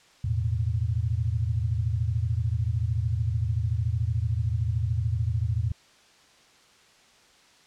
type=chord; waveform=sine; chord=E suspended fourth; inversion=none; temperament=equal; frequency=82.41 / 110 / 123.47 Hz; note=E2 / A2 / B2; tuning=0 / 0 / 0 cents; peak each=-28 / -26 / -31 dBFS; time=0.24-5.72 s; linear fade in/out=5 ms; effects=white hiss -57 dBFS RMS until 7.66 s + low-pass 6000 Hz 12 dB/octave